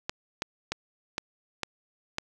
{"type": "clicks", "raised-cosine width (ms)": 0.2, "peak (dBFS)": -12, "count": 6, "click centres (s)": [0.095, 0.421, 0.72, 1.181, 1.633, 2.184], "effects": []}